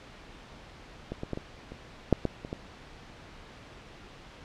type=clicks; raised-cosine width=2 ms; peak=-20 / -21 / -18 / -21 / -27 / -6 / -13 / -24 / -20 dBFS; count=9; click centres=1.12 / 1.234 / 1.333 / 1.374 / 1.72 / 2.127 / 2.253 / 2.449 / 2.529 s; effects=pink hiss -49 dBFS RMS until 4.44 s + low-pass 4000 Hz 12 dB/octave